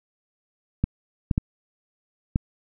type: clicks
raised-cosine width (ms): 5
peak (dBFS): -8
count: 4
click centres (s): 0.84 / 1.312 / 1.379 / 2.359
effects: none